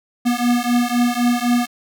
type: beating tone pair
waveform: square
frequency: 240.1 / 244 Hz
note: B3 / B3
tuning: -49 / -21 cents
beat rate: 3.9 Hz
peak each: -19 dBFS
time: 0.25-1.67 s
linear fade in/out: 20 ms
effects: none